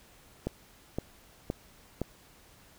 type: click train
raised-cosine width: 2 ms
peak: -17 dBFS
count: 4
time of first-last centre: 0.47-2.016 s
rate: 1.94 Hz
effects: pink hiss -58 dBFS RMS until 2.78 s